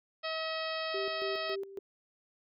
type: harmonic tone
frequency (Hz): 640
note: D#5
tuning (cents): +49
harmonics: 1 / 2 / 3 / 4 / 5 / 6 / 7 / 8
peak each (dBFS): -37 / -40 / -42 / -43 / -44 / -45 / -45 / -46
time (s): 0.23-1.56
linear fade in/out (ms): 20
type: tone with tremolo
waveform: sine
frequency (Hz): 392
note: G4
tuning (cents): 0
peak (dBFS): -34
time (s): 0.94-1.79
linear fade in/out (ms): 5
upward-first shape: square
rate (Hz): 3.6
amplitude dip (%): 75
effects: none